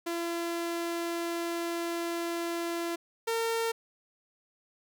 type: tone pair in turn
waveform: sawtooth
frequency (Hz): 339.4 / 456.4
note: F4 / A#4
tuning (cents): -49 / -37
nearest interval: perfect fourth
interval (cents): 512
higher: second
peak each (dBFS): -27 / -24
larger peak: second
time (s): 0.06-2.96 / 3.27-3.72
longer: first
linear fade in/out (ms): 10
effects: none